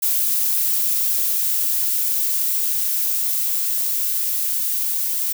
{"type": "noise with level ramp", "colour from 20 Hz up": "violet", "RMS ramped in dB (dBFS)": [-19, -22], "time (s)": [0.02, 5.33], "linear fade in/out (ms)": 10, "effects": []}